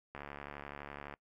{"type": "click train", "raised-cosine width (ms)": 0.5, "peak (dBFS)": -29, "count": 72, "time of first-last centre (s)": [0.15, 1.139], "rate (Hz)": 71.8, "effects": ["noise-tail reverb RT60 0.1 s tail -23 dB re dry"]}